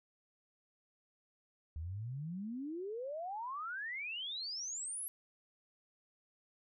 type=exponential sweep; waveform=sine; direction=up; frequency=74.2 to 11500 Hz; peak=-39 dBFS; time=1.76-5.08 s; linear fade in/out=0 ms; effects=none